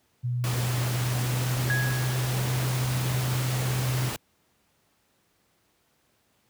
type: tone with pitch glide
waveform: sine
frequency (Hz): 122.5 to 126.75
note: B2 to B2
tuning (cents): -14 to +45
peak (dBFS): -24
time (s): 0.23-4.1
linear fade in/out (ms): 20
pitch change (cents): +59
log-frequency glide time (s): 0.81-1.97
type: noise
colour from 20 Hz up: pink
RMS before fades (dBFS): -32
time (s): 0.44-4.16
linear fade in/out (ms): 0
type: tone with exponential decay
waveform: sine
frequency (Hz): 1661.2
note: G#6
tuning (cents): 0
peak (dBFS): -23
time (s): 1.7-2.49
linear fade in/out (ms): 0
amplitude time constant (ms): 170
effects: pink hiss -68 dBFS RMS until 6.49 s + high-pass 80 Hz 12 dB/octave